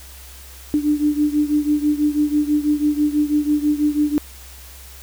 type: beating tone pair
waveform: sine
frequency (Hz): 295.4 / 301.5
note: D4 / D4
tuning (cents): +10 / +46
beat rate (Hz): 6.1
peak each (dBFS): -17 / -20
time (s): 0.74-4.18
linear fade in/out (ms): 0
effects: added 65 Hz sine -40 dBFS peak until 5.02 s + white hiss -42 dBFS RMS until 5.02 s